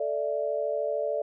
sine chord, A suspended fourth, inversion none, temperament just, 440 / 586.7 / 660 Hz, A4 / D5 / E5, 0 / -2 / +2 cents, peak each -32 / -28 / -33 dBFS, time 0-1.22 s, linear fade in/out 5 ms, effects none

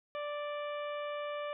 harmonic tone, 587.3 Hz, D5, in tune, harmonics 1 / 2 / 3 / 4 / 5 / 6, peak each -37 / -42 / -49 / -49 / -52 / -57 dBFS, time 0.15-1.53 s, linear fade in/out 0 ms, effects none

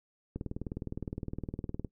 click train, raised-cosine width 3 ms, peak -23 dBFS, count 30, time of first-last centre 0.36-1.847 s, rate 19.5 Hz, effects noise-tail reverb RT60 0.1 s tail -19 dB re dry

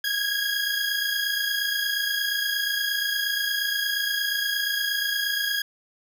20% pulse tone pair together, 1632.7 / 1661.2 Hz, G#6 / G#6, -30 / 0 cents, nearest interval unison, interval 30 cents, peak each -22 dBFS, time 0.04-5.62 s, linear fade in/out 5 ms, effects none

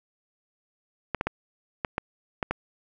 clicks, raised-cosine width 0.5 ms, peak -11 dBFS, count 7, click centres 1.147 / 1.211 / 1.27 / 1.848 / 1.981 / 2.428 / 2.51 s, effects none

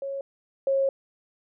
sine tone pair in turn, 550 / 543.4 Hz, C#5 / C#5, -14 / -35 cents, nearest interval unison, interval 21 cents, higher first, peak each -29 / -20 dBFS, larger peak second, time 0.02-0.21 / 0.67-0.89 s, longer second, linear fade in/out 2 ms, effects none

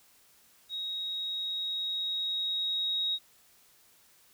sine tone with level ramp, 3782 Hz, A#7, 24 cents sharp, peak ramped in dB -33 to -27 dBFS, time 0.69-3.19 s, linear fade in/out 50 ms, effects white hiss -62 dBFS RMS until 4.33 s

